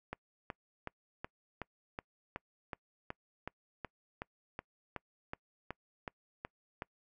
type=click train; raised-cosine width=0.5 ms; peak=-24 dBFS; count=19; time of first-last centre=0.13-6.821 s; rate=2.69 Hz; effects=noise-tail reverb RT60 0.1 s tail -26 dB re dry